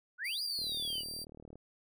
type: exponential two-way sweep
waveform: sine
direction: up then down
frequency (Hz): 1396.9 to 4959 to 2864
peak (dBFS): -35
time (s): 0.18-1.04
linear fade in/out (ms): 50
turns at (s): 0.42
type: tone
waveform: sawtooth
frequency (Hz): 4699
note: D8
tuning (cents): 0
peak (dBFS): -37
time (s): 0.24-1.25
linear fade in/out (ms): 20
type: click train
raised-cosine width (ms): 2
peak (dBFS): -38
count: 38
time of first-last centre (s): 0.59-1.556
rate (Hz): 38.3
effects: none